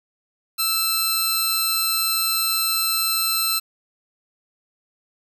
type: tone pair together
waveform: 15% pulse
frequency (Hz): 1319 / 4139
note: E6 / C8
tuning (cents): +1 / -20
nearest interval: octave + minor sixth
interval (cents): 1979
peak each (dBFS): -19 / -14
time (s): 0.58-3.6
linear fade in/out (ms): 20
effects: none